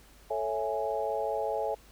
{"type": "chord", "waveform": "sine", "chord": "A major seventh", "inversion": "none", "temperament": "equal", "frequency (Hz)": [440, 554.4, 659.3, 830.6], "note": ["A4", "C#5", "E5", "G#5"], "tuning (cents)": [0, 0, 0, 0], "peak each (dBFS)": -34, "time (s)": [0.3, 1.75], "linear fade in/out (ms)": 10, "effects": ["added 50 Hz sine -57 dBFS peak until 1.91 s", "pink hiss -58 dBFS RMS until 1.91 s"]}